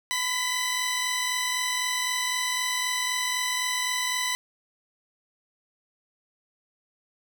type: tone pair together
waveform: 15% pulse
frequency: 1009.7 / 1975.5 Hz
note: B5 / B6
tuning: +38 / 0 cents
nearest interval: octave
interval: 1162 cents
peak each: -22 dBFS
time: 0.11-4.35 s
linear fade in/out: 0 ms
effects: none